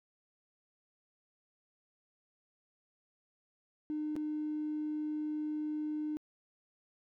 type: tone with dropouts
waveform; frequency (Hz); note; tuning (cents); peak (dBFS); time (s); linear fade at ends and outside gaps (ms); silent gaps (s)
triangle; 303.8; D#4; -41; -30; 3.9-6.17; 0; 4.155-4.164
effects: tanh soft clip ceiling -31 dBFS